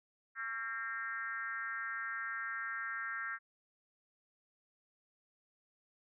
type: tone with frequency modulation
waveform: sine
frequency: 1597 Hz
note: G6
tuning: 32 cents sharp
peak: -37 dBFS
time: 0.35-3.39 s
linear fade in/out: 50 ms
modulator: 240 Hz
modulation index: 1.3
effects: none